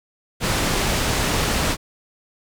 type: low-pass noise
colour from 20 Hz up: pink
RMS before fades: -21 dBFS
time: 0.4-1.77 s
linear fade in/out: 50 ms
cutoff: 9100 Hz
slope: 12 dB/octave
effects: none